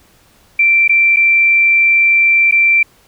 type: tone with dropouts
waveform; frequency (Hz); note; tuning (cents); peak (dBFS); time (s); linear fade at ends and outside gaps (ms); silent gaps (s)
sine; 2349; D7; 0; -7; 0.59-2.83; 5; 0.879-0.893 / 1.162-1.168 / 2.512-2.522
effects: pink hiss -50 dBFS RMS until 3.07 s